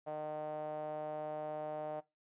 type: tone with band-pass filter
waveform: sawtooth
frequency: 152.8 Hz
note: D#3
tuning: 31 cents flat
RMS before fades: -41 dBFS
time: 0.06-2.01 s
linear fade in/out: 20 ms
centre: 670 Hz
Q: 6.6
effects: noise-tail reverb RT60 0.2 s tail -18 dB re dry + resampled to 8000 Hz